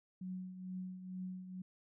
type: tone with tremolo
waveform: sine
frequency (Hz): 184.7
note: F#3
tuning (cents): -3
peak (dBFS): -39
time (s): 0.21-1.62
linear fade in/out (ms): 5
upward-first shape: triangle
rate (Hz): 2.2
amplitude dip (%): 65
effects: none